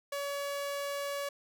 sawtooth tone, 566 Hz, C#5, 36 cents sharp, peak -30 dBFS, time 0.12-1.29 s, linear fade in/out 5 ms, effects none

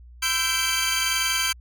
20% pulse tone cluster, 1016 / 1330 / 1563 / 2319 / 3147 Hz, B5 / E6 / G6 / D7 / G7, +49 / +15 / -6 / -22 / +6 cents, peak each -28 / -26 / -23 / -21 / -22 dBFS, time 0.22-1.53 s, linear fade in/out 10 ms, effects added 60 Hz sine -43 dBFS peak until 1.6 s

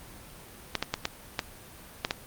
clicks, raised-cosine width 0.2 ms, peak -9 dBFS, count 7, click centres 0.753 / 0.826 / 0.94 / 1.054 / 1.392 / 2.049 / 2.109 s, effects pink hiss -48 dBFS RMS until 2.26 s + Opus 32 kbps

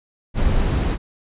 brown noise, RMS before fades -18 dBFS, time 0.34-0.98 s, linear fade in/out 50 ms, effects resampled to 8000 Hz

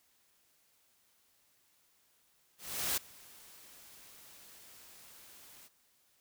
white noise with ADSR envelope, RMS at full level -32 dBFS, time 2.58-5.69 s, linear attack 390 ms, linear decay 11 ms, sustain -24 dB, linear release 32 ms, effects white hiss -71 dBFS RMS until 6.2 s

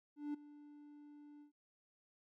triangle tone with ADSR envelope, 293.7 Hz, D4, in tune, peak -35 dBFS, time 0.16-1.52 s, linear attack 180 ms, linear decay 9 ms, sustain -18 dB, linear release 110 ms, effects none

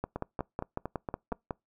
two click trains, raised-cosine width 1 ms, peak -20 / -18 dBFS, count 6 / 9, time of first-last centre 0.16-1.32 / 0.04-1.508 s, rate 4.31 / 5.45 Hz, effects noise-tail reverb RT60 0.2 s tail -26 dB re dry

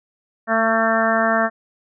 harmonic tone, 224.5 Hz, A3, 35 cents sharp, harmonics 1 / 2 / 3 / 4 / 5 / 6 / 7 / 8, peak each -23 / -29 / -19 / -29 / -24 / -24 / -24 / -24 dBFS, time 0.47-1.5 s, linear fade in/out 50 ms, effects none

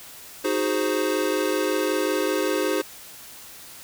square chord, Ab dominant seventh, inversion second, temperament equal, 311.1 / 370 / 415.3 / 523.3 Hz, Eb4 / Gb4 / Ab4 / C5, 0 / 0 / 0 / 0 cents, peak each -28 dBFS, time 0.44-2.82 s, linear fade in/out 10 ms, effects white hiss -43 dBFS RMS until 3.83 s

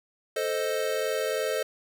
square chord, A diminished, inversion none, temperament equal, 440 / 523.3 / 622.3 Hz, A4 / C5 / Eb5, 0 / 0 / 0 cents, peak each -31 / -31 / -32 dBFS, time 0.36-1.63 s, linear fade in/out 5 ms, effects none

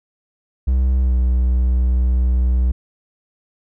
triangle tone with pitch glide, 64.3 to 62.18 Hz, C2 to B1, -30 to +12 cents, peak -11 dBFS, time 0.67-2.72 s, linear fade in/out 10 ms, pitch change -58 cents, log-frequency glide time 1.02-1.14 s, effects none

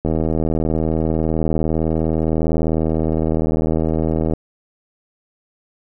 click train, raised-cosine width 2 ms, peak -6 dBFS, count 343, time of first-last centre 0.05-4.336 s, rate 79.8 Hz, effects none

